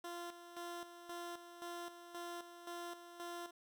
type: tone with tremolo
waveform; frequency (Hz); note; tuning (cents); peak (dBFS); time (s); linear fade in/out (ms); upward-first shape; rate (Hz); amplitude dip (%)
15% pulse; 346; F4; -16; -38; 0.04-3.51; 5; square; 1.9; 65
effects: none